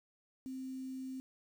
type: tone with quantisation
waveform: sine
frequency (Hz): 261.6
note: C4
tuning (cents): 0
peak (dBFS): -40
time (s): 0.46-1.2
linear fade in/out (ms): 0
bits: 10
effects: none